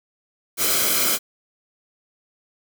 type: noise with comb filter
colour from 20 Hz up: white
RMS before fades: -20 dBFS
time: 0.57-1.19 s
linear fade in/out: 50 ms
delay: 1.1 ms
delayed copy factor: -0.65
effects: none